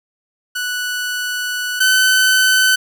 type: tone pair in turn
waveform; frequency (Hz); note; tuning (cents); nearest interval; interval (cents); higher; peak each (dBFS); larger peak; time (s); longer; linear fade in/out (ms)
sawtooth; 1480 / 1517.2; F#6 / F#6; 0 / +43; unison; 43; second; -16 / -7; second; 0.55-1.8 / 1.8-2.76; first; 10
effects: none